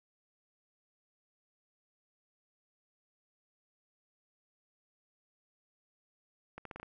accelerating click train, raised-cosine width 0.5 ms, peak -29 dBFS, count 6, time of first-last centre 6.58-6.83 s, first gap 73 ms, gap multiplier 0.81, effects none

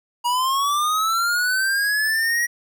square linear sweep, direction up, 953 to 1915 Hz, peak -19 dBFS, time 0.24-2.47 s, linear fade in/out 20 ms, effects none

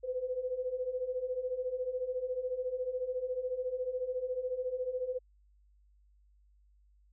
sine beating tone pair, 496.2 / 510.2 Hz, B4 / C5, +8 / -44 cents, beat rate 14 Hz, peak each -38 / -34 dBFS, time 0.03-5.19 s, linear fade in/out 20 ms, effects added 50 Hz sine -62 dBFS peak until 7.12 s

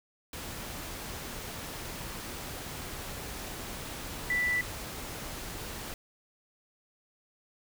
sine tone in noise, 1975.5 Hz, B6, in tune, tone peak -26 dBFS, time 4.3-4.61 s, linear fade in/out 2 ms, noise pink, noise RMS -40 dBFS, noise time 0.33-5.94 s, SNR +11 dB, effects none

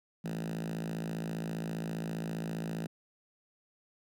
5% pulse tone with high-pass filter, 55 Hz, A1, in tune, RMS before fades -37 dBFS, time 0.24-2.87 s, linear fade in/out 10 ms, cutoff 180 Hz, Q 9.7, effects none

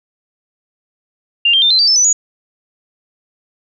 sine tone with pitch steps, 2794 / 3173 / 3603 / 4091 / 4645 / 5274 / 5989 / 6801 Hz, F7 / G7 / A7 / C8 / D8 / E8 / F#8 / G#8, 0 / +20 / +40 / -40 / -20 / 0 / +20 / +40 cents, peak -8 dBFS, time 1.45-2.13 s, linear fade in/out 5 ms, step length 85 ms, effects none

